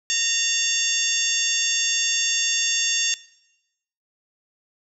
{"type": "harmonic tone with a mistuned harmonic", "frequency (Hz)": 922, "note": "A#5", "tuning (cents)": -19, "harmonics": [2, 3, 4, 5, 6, 7, 8], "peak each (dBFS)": [-31, -27, -27, -30, -29, -25, -30], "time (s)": [0.1, 3.14], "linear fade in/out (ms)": 0, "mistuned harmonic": 4, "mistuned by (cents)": -84, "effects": ["noise-tail reverb RT60 0.9 s tail -19 dB re dry"]}